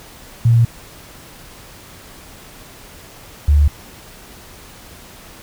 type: tone pair in turn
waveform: sine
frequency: 116.54 / 73.08 Hz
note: A#2 / D2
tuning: 0 / -8 cents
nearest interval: minor sixth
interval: 808 cents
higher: first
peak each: -8 dBFS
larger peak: neither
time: 0.45-0.65 / 3.48-3.68 s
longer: neither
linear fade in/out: 5 ms
effects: pink hiss -40 dBFS RMS until 5.42 s